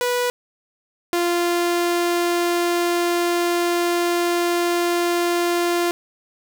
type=tone pair in turn; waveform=sawtooth; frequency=490.5 / 347.1 Hz; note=B4 / F4; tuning=-12 / -11 cents; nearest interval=tritone; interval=599 cents; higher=first; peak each=-15 / -14 dBFS; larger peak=second; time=0.01-0.3 / 1.13-5.91 s; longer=second; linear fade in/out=0 ms; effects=none